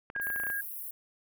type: clicks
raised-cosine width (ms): 0.5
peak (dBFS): -27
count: 10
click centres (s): 0.101 / 0.163 / 0.199 / 0.269 / 0.302 / 0.361 / 0.4 / 0.436 / 0.468 / 0.501
type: tone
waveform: sine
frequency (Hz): 1628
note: G#6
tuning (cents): -35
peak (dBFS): -31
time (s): 0.15-0.61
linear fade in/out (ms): 5
type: high-pass noise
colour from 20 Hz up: pink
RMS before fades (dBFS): -40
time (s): 0.21-0.91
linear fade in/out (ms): 5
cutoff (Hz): 11000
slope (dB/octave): 48
effects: none